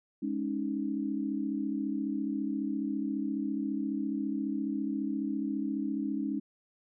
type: chord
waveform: sine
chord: Ab suspended fourth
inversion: none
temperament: just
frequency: 207.7 / 276.9 / 311.5 Hz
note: Ab3 / Db4 / Eb4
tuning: 0 / -2 / +2 cents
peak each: -35 / -33 / -35 dBFS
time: 0.22-6.4 s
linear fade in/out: 10 ms
effects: none